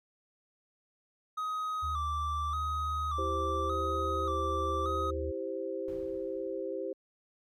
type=tone with vibrato; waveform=triangle; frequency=1214 Hz; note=D#6; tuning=43 cents flat; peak=-30 dBFS; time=1.37-5.11 s; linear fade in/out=10 ms; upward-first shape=square; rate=0.86 Hz; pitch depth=62 cents each way
type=tone; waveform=sine; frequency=76.3 Hz; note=D#2; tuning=33 cents flat; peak=-35 dBFS; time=1.82-5.32 s; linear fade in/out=20 ms
type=chord; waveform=sine; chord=C major; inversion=first; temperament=equal; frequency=329.6 / 392 / 523.3 Hz; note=E4 / G4 / C5; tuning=0 / 0 / 0 cents; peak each=-40 / -37 / -37 dBFS; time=3.18-6.93 s; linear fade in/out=5 ms
type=noise with exponential decay; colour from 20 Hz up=brown; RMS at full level=-47 dBFS; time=5.88-6.94 s; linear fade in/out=2 ms; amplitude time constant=230 ms
effects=none